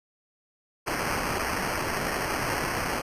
white noise with sample-and-hold, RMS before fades -29 dBFS, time 0.86-3.02 s, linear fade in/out 20 ms, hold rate 3675 Hz, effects resampled to 32000 Hz

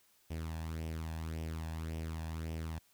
sawtooth tone with flanger, 80.5 Hz, E2, 41 cents flat, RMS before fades -40 dBFS, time 0.3-2.79 s, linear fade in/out 10 ms, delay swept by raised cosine 0.35 to 1.19 ms, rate 1.8 Hz, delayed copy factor +0.6, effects white hiss -69 dBFS RMS until 2.93 s

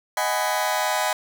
sawtooth chord, G# minor seventh, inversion second, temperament just, 623 / 747.5 / 830.6 / 996.7 Hz, D#5 / F#5 / G#5 / B5, +2 / +17 / 0 / +16 cents, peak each -23 dBFS, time 0.17-1.13 s, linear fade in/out 2 ms, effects none

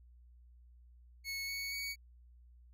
25% pulse tone with pitch steps, 2200 / 2222 / 2244 Hz, C#7 / C#7 / C#7, -14 / +4 / +21 cents, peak -34 dBFS, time 1.24-1.96 s, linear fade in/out 50 ms, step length 240 ms, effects added 60 Hz sine -57 dBFS peak until 2.73 s

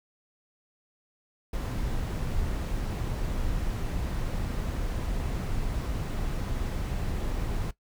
brown noise, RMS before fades -30 dBFS, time 1.53-7.71 s, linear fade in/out 5 ms, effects noise-tail reverb RT60 0.1 s tail -17 dB re dry

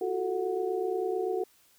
sine tone cluster, 344.8 / 373.3 / 440.8 / 733 Hz, F4 / F#4 / A4 / F#5, -22 / +15 / +3 / -16 cents, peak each -39 / -30 / -32 / -37 dBFS, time 0.01-1.44 s, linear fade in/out 5 ms, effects white hiss -63 dBFS RMS until 1.78 s

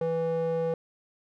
square tone with band-pass filter, 164.5 Hz, E3, 3 cents flat, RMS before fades -28 dBFS, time 0.01-0.74 s, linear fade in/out 2 ms, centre 480 Hz, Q 2.8, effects none

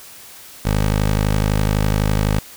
15% pulse tone, 51.91 Hz, G#1, in tune, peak -9 dBFS, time 0.65-2.39 s, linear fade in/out 5 ms, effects white hiss -40 dBFS RMS until 2.56 s

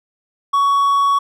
triangle tone, 1120 Hz, C#6, 18 cents sharp, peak -10 dBFS, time 0.53-1.19 s, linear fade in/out 10 ms, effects none

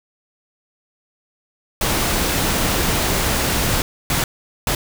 pink noise bursts at uneven times, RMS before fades -19 dBFS, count 3, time 1.81-3.82 / 4.1-4.24 / 4.67-4.75 s, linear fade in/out 2 ms, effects none

